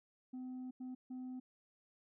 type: tone bursts at uneven times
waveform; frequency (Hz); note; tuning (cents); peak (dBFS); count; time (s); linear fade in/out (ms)
sine; 254.9; C4; -45; -40; 3; 0.33-0.71 / 0.8-0.95 / 1.1-1.4; 10
effects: tanh soft clip ceiling -42 dBFS